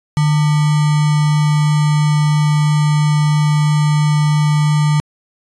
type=tone with sample-and-hold; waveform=sine; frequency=150.5 Hz; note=D3; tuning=43 cents sharp; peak=-10 dBFS; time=0.17-5 s; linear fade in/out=0 ms; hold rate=1050 Hz; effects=resampled to 22050 Hz